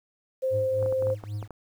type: tone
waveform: sine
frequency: 523.3 Hz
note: C5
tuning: in tune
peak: -23 dBFS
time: 0.42-1.15 s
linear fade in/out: 20 ms
type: tone with tremolo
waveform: triangle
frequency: 104.3 Hz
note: G#2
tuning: 8 cents sharp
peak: -26 dBFS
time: 0.5-1.5 s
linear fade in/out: 50 ms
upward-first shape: triangle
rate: 3.8 Hz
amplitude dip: 95%
type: clicks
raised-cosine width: 1 ms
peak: -24 dBFS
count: 9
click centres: 0.827 / 0.861 / 0.925 / 1.024 / 1.07 / 1.102 / 1.238 / 1.427 / 1.507 s
effects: 9-bit